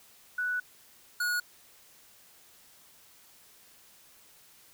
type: tone pair in turn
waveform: sine / square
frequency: 1480 / 1452.1 Hz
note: F#6 / F#6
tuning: 0 / -33 cents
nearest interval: unison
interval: 33 cents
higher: first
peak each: -28 dBFS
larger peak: neither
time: 0.38-0.6 / 1.2-1.4 s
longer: first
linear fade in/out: 5 ms
effects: white hiss -58 dBFS RMS until 4.73 s